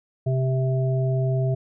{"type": "harmonic tone", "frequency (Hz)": 130.81, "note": "C3", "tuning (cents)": 0, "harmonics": [1, 3, 5], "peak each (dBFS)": [-20, -30, -30], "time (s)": [0.26, 1.55], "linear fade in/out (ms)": 10, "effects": []}